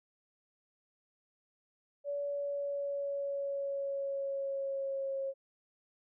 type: tone with pitch glide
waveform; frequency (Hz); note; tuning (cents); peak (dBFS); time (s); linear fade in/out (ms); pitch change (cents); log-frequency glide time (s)
sine; 571 to 542.4; D5 to C#5; -49 to -38; -33; 2.04-5.34; 50; -89; 2.22-5.2
effects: none